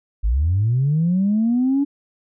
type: linear sweep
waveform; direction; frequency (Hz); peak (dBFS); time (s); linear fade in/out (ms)
sine; up; 47.38 to 286.9; -14; 0.23-1.85; 20
effects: tanh soft clip ceiling -11 dBFS